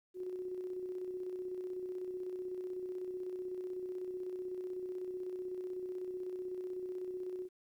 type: tone with tremolo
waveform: sine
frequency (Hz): 366.5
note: F#4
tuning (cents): -16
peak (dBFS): -37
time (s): 0.14-7.49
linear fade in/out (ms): 50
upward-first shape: square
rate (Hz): 16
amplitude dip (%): 35
effects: 12-bit